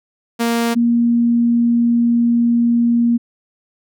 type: tone pair in turn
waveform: sawtooth / sine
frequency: 233.1 / 235.9 Hz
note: A#3 / A#3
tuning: 0 / +21 cents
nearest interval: unison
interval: 21 cents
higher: second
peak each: -11 dBFS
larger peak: neither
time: 0.39-0.75 / 0.75-3.18 s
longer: second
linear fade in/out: 20 ms
effects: none